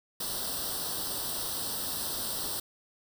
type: noise with comb filter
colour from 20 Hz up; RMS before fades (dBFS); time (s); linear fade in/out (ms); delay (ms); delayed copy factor
white; -34; 0.2-2.6; 5; 0.22; +0.85
effects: none